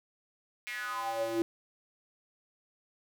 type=tone with high-pass filter sweep; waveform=square; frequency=113.9 Hz; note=A#2; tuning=40 cents flat; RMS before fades=-34 dBFS; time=0.67-1.42 s; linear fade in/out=0 ms; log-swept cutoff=2300 to 330 Hz; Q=6.5; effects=none